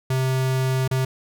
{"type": "tone with dropouts", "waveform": "square", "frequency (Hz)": 130.8, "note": "C3", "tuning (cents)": 0, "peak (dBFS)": -20, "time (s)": [0.1, 1.05], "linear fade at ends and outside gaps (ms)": 5, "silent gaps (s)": [0.878, 0.911], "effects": []}